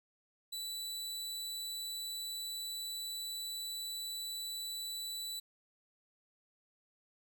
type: tone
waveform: sawtooth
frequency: 3964 Hz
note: B7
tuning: 6 cents sharp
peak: -36 dBFS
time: 0.52-5.4 s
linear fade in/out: 10 ms
effects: none